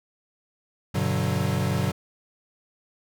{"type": "chord", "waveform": "square", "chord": "G major seventh", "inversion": "none", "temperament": "equal with one note detuned", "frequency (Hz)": [98, 123.47, 146.83, 187.58], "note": ["G2", "B2", "D3", "F#3"], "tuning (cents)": [0, 0, 0, 24], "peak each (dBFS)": -29, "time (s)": [0.94, 1.92], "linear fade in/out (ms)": 10, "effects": []}